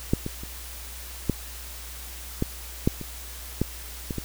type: clicks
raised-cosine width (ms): 3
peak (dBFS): -7 / -16 / -25 / -8 / -10 / -6 / -21 / -9 / -16 / -16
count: 10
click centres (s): 0.135 / 0.264 / 0.435 / 1.297 / 2.424 / 2.875 / 3.013 / 3.616 / 4.108 / 4.183
effects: added 60 Hz sine -40 dBFS peak until 4.24 s + white hiss -41 dBFS RMS until 4.24 s